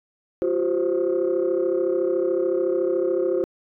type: chord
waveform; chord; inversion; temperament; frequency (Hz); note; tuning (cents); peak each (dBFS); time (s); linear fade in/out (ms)
sine; F suspended second; none; equal with one note detuned; 349.2 / 383 / 523.3; F4 / G4 / C5; 0 / -40 / 0; -22 / -23 / -23; 0.42-3.44; 0
effects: tanh soft clip ceiling -14 dBFS